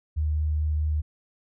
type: tone with vibrato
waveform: sine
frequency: 76.4 Hz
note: D#2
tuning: 31 cents flat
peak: -22 dBFS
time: 0.16-1.02 s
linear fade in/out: 20 ms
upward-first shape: triangle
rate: 4.6 Hz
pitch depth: 10 cents each way
effects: none